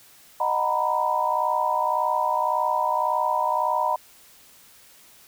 sine chord, B major seventh, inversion first, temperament just, 617.4 / 740.8 / 926 / 987.8 Hz, D#5 / F#5 / A#5 / B5, -14 / +2 / -12 / 0 cents, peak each -28 / -29 / -25 / -24 dBFS, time 0.4-3.96 s, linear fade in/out 5 ms, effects white hiss -52 dBFS RMS until 5.27 s

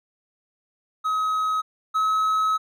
triangle tone pair in turn, 1272 / 1283.8 Hz, D#6 / E6, +38 / -46 cents, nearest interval unison, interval 16 cents, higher second, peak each -19 / -17 dBFS, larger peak second, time 1.04-1.62 / 1.94-2.58 s, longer second, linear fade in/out 20 ms, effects none

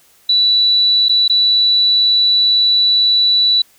sine tone with dropouts, 3951 Hz, B7, in tune, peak -9 dBFS, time 0.29-3.62 s, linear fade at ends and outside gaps 5 ms, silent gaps 1.085-1.093 / 1.28-1.297 s, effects white hiss -51 dBFS RMS until 3.78 s

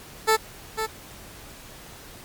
15% pulse tone with echo, 440 Hz, A4, in tune, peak -10 dBFS, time 0.27-0.37 s, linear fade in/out 20 ms, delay 500 ms, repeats 1, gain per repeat -8 dB, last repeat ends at 0.87 s, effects pink hiss -44 dBFS RMS until 2.24 s + MP3 96 kbps

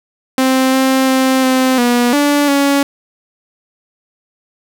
sawtooth tone with pitch steps, 261.6 / 263.9 / 262.3 / 259.3 / 242.1 / 289.3 / 280.5 Hz, C4 / C4 / C4 / C4 / B3 / D4 / C#4, 0 / +15 / +4 / -15 / -34 / -26 / +21 cents, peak -6 dBFS, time 0.38-2.83 s, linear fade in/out 2 ms, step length 350 ms, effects none

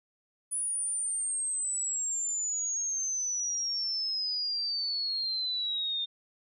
sine exponential sweep, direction down, 9920 to 3618 Hz, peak -29 dBFS, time 0.51-6.06 s, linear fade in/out 20 ms, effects none

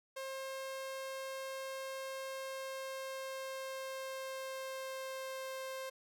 sawtooth tone with pitch glide, 533 to 527.5 Hz, C5 to C5, +32 to +14 cents, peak -37 dBFS, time 0.16-5.9 s, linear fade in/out 10 ms, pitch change -18 cents, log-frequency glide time 2.31-5.56 s, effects none

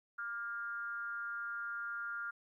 sine tone with frequency modulation, 1401 Hz, F6, 5 cents sharp, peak -38 dBFS, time 0.18-2.31 s, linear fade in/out 10 ms, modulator 216 Hz, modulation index 0.55, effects 13-bit

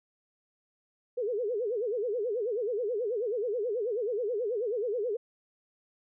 sine tone with vibrato, 450.7 Hz, A4, 42 cents sharp, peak -28 dBFS, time 1.17-5.17 s, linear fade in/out 10 ms, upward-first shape sine, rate 9.3 Hz, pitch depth 210 cents each way, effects none

